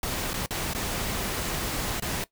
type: noise with dropouts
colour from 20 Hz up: pink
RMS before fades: -30 dBFS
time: 0.03-2.24 s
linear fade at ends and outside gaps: 2 ms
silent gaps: 0.333-0.34 / 0.461-0.507 / 0.735-0.748 / 1.999-2.022 s
effects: noise-tail reverb RT60 0.1 s tail -18 dB re dry